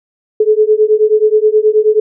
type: beating tone pair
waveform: sine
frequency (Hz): 424.7 / 434.1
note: G#4 / A4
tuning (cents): +39 / -23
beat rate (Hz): 9.4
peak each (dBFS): -10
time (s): 0.4-2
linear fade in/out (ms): 5
effects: none